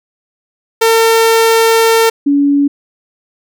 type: tone pair in turn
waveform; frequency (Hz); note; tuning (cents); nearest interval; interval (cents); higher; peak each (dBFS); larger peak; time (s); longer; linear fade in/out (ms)
sawtooth / sine; 452.8 / 284; A4 / C#4; +50 / +42; minor sixth; 808; first; -3 / -7; first; 0.81-2.1 / 2.26-2.68; first; 10
effects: none